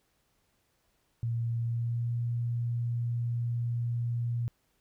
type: tone with pitch glide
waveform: sine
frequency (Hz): 116.54 to 118.71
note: A#2 to A#2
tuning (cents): 0 to +32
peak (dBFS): -28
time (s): 1.23-4.48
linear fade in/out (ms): 0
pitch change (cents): +32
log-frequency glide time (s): 1.61-2.12
effects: pink hiss -73 dBFS RMS until 4.8 s